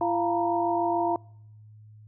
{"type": "tone cluster", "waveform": "sine", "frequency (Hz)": [340.2, 694, 916, 963], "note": ["F4", "F5", "A#5", "B5"], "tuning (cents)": [-45, -11, -31, -44], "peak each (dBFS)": [-28, -26, -29, -32], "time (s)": [0.01, 1.16], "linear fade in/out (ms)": 2, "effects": ["noise-tail reverb RT60 0.8 s tail -26 dB re dry", "added 107 Hz sine -47 dBFS peak until 2.07 s"]}